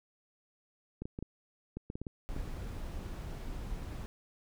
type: clicks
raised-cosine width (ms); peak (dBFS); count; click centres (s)
3; -26; 10; 1.02 / 1.055 / 1.189 / 1.226 / 1.77 / 1.901 / 1.955 / 2.016 / 2.068 / 2.364
type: noise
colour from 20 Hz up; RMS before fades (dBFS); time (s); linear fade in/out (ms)
brown; -40; 2.29-4.06; 0
effects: none